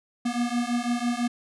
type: beating tone pair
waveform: square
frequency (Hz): 237.6 / 243.6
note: A#3 / B3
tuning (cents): +33 / -24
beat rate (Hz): 6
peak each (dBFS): -28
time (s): 0.25-1.28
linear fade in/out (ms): 10
effects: resampled to 24000 Hz